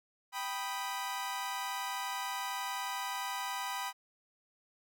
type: chord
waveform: sawtooth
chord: G augmented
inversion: none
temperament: equal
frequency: 784 / 987.8 / 1244.5 Hz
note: G5 / B5 / D#6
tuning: 0 / 0 / 0 cents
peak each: -37 / -34 / -40 dBFS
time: 0.32-3.93 s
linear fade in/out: 50 ms
effects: none